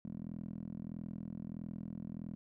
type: tone with band-pass filter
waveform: 10% pulse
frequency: 41.56 Hz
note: E1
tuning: 15 cents sharp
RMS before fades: -44 dBFS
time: 0.05-2.35 s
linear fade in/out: 0 ms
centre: 210 Hz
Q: 2.7
effects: none